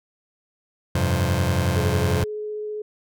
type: chord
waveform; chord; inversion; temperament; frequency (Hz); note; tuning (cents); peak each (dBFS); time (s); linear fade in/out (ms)
sawtooth; F suspended second; none; just; 87.31 / 98.22 / 130.96; F2 / G2 / C3; 0 / +4 / +2; -18 / -20 / -20; 0.95-2.24; 5
type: tone with vibrato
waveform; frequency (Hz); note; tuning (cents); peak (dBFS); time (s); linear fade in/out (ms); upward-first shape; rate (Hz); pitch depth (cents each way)
sine; 423.7; G#4; +35; -27; 1.76-2.82; 5; triangle; 15; 8
effects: none